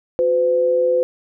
sine tone pair together, 362 / 508 Hz, F#4 / B4, -38 / +49 cents, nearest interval tritone, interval 587 cents, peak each -23 / -14 dBFS, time 0.19-1.03 s, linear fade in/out 0 ms, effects none

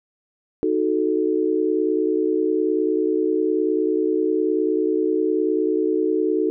sine chord, D# diminished, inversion none, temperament equal, 311.1 / 370 / 440 Hz, D#4 / F#4 / A4, 0 / 0 / 0 cents, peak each -22 dBFS, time 0.63-6.5 s, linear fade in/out 0 ms, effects none

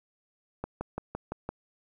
click train, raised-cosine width 1 ms, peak -19 dBFS, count 6, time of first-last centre 0.64-1.49 s, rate 5.88 Hz, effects 10-bit

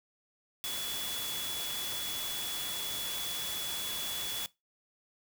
sine tone in noise, 3405 Hz, G#7, 42 cents sharp, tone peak -38 dBFS, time 0.64-4.46 s, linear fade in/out 0 ms, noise white, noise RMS -38 dBFS, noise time 0.64-4.46 s, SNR -3 dB, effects noise-tail reverb RT60 0.2 s tail -20 dB re dry

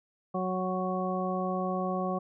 harmonic tone, 185 Hz, F#3, in tune, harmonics 1 / 2 / 3 / 4 / 6, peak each -32 / -36 / -35 / -35 / -36 dBFS, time 0.34-2.19 s, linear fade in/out 10 ms, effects none

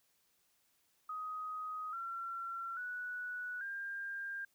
sine tone with pitch steps, 1255 / 1360.7 / 1475.3 / 1599.6 Hz, D#6 / F6 / F#6 / G6, +15 / -45 / -5 / +35 cents, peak -39 dBFS, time 1.09-4.45 s, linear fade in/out 5 ms, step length 840 ms, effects white hiss -75 dBFS RMS until 4.54 s

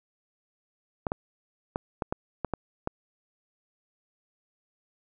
clicks, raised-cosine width 1 ms, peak -14 dBFS, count 8, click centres 1.068 / 1.119 / 1.759 / 2.022 / 2.125 / 2.447 / 2.537 / 2.874 s, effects none

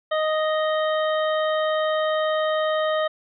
harmonic tone, 622.3 Hz, D#5, in tune, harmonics 1 / 2 / 3 / 5 / 6, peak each -21 / -27 / -31 / -35 / -37 dBFS, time 0.11-3.08 s, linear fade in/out 10 ms, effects none

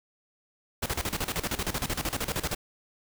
pink noise with tremolo, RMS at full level -29 dBFS, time 0.82-2.55 s, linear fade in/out 10 ms, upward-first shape square, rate 13 Hz, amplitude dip 80%, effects none

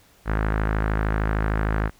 sawtooth tone with low-pass filter, 53.2 Hz, G#1, 42 cents sharp, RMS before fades -23 dBFS, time 0.25-1.91 s, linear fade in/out 50 ms, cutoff 1600 Hz, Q 2.7, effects pink hiss -56 dBFS RMS until 1.99 s

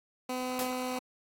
15% pulse tone, 253.6 Hz, B3, 46 cents sharp, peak -26 dBFS, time 0.29-0.99 s, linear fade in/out 5 ms
white noise with exponential decay, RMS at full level -33 dBFS, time 0.59-0.82 s, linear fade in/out 1 ms, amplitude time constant 49 ms
effects AAC 48 kbps

